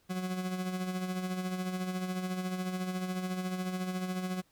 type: tone with tremolo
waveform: 40% pulse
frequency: 184 Hz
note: F#3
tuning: 9 cents flat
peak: -30 dBFS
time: 0.09-4.42 s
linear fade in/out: 20 ms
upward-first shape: sine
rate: 14 Hz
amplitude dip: 50%
effects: pink hiss -69 dBFS RMS until 4.51 s